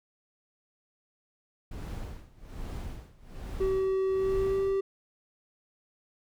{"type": "noise with tremolo", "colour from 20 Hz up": "brown", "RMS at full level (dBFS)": -36, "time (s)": [1.71, 4.79], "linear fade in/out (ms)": 5, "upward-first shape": "sine", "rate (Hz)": 1.2, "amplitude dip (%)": 90}
{"type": "tone with pitch glide", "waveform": "triangle", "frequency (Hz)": [382, 389.4], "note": ["G4", "G4"], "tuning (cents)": [-45, -12], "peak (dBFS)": -23, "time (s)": [3.6, 4.81], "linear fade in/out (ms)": 10, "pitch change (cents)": 33, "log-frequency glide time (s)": [4.15, 4.62]}
{"effects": []}